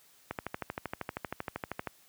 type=click train; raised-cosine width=0.5 ms; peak=-19 dBFS; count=21; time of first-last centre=0.31-1.873 s; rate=12.8 Hz; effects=white hiss -62 dBFS RMS until 2.08 s + high-pass 60 Hz 12 dB/octave

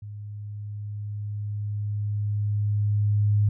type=tone with level ramp; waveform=sine; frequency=103.83 Hz; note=G#2; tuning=in tune; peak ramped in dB=-35 to -17 dBFS; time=0.02-3.49 s; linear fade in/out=5 ms; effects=none

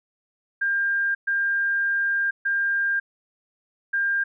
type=tone bursts at uneven times; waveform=sine; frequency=1600 Hz; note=G6; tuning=35 cents sharp; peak=-20 dBFS; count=4; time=0.61-1.15 / 1.27-2.31 / 2.45-3 / 3.93-4.24 s; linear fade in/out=10 ms; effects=none

